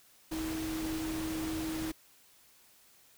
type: tone in noise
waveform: sine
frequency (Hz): 318.3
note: D#4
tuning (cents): +39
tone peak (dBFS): -34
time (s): 0.31-1.92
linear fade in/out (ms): 10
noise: pink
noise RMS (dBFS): -41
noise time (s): 0.31-1.92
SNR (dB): +4
effects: white hiss -62 dBFS RMS until 3.17 s